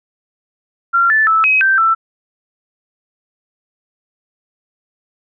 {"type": "tone with pitch steps", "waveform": "sine", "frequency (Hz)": [1377, 1753, 1312, 2539, 1561, 1332], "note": ["F6", "A6", "E6", "D#7", "G6", "E6"], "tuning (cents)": [-25, -7, -9, 34, -8, 18], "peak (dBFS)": -9, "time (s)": [0.93, 1.95], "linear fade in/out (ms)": 20, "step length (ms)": 170, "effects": []}